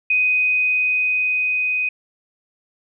sine tone with level ramp, 2501 Hz, D#7, 8 cents sharp, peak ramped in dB -14 to -18 dBFS, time 0.1-1.89 s, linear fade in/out 5 ms, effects none

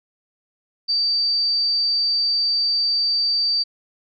sine tone, 4637 Hz, D8, 23 cents flat, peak -17 dBFS, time 0.88-3.64 s, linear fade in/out 20 ms, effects none

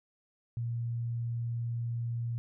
sine tone, 117.6 Hz, A#2, 16 cents sharp, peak -31 dBFS, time 0.57-2.38 s, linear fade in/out 0 ms, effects none

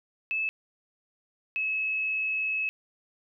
sine tone pair in turn, 2611 / 2583 Hz, E7 / E7, -17 / -36 cents, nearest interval unison, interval 19 cents, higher first, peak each -26 dBFS, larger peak neither, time 0.31-0.49 / 1.56-2.69 s, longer second, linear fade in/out 0 ms, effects none

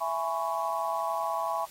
sine chord, C# minor seventh, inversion first, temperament just, 665.2 / 831.5 / 997.9 / 1108.7 Hz, E5 / G#5 / B5 / C#6, +16 / +2 / +18 / 0 cents, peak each -33 dBFS, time 0-1.66 s, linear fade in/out 20 ms, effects white hiss -51 dBFS RMS until 1.7 s + AAC 48 kbps

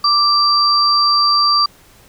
sine tone pair together, 1174.7 / 4699 Hz, D6 / D8, 0 / 0 cents, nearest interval 2 octaves, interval 2400 cents, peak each -13 dBFS, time 0.04-1.66 s, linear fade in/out 5 ms, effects pink hiss -47 dBFS RMS until 2.08 s

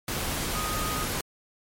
sine tone in noise, 1244.5 Hz, D#6, in tune, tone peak -32 dBFS, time 0.55-1.05 s, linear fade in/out 2 ms, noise pink, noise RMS -30 dBFS, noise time 0.08-1.21 s, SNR -5 dB, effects MP3 64 kbps

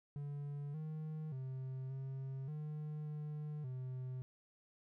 triangle tone with pitch steps, 143.8 / 155.7 / 131.1 / 133.8 / 151.7 / 150.5 / 128.4 Hz, D3 / D#3 / C3 / C3 / D#3 / D3 / C3, -36 / +2 / +4 / +39 / -44 / +43 / -32 cents, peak -39 dBFS, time 0.16-4.22 s, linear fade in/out 0 ms, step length 580 ms, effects none

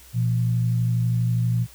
sine tone pair together, 119.05 / 171.4 Hz, A#2 / F3, +37 / -32 cents, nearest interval tritone, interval 631 cents, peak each -19 / -28 dBFS, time 0.13-1.67 s, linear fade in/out 50 ms, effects added 61 Hz sine -50 dBFS peak until 1.74 s + white hiss -49 dBFS RMS until 1.74 s

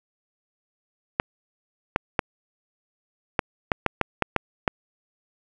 clicks, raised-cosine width 0.5 ms, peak -4 dBFS, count 10, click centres 1.199 / 1.961 / 2.192 / 3.392 / 3.718 / 3.863 / 4.013 / 4.223 / 4.363 / 4.678 s, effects none

